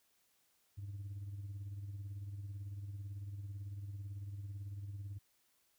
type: tone with tremolo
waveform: sine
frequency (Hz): 100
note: G2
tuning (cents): +35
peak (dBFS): -38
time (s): 0.77-5.19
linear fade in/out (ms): 20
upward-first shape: sine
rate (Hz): 18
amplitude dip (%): 55
effects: tanh soft clip ceiling -40 dBFS + white hiss -75 dBFS RMS until 5.78 s